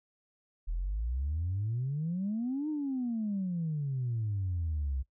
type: exponential two-way sweep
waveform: sine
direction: up then down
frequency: 38.89 to 311.1 to 63.6 Hz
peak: -29 dBFS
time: 0.67-5.03 s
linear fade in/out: 20 ms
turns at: 2.69 s
effects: noise-tail reverb RT60 0.1 s tail -19 dB re dry + tanh soft clip ceiling -26 dBFS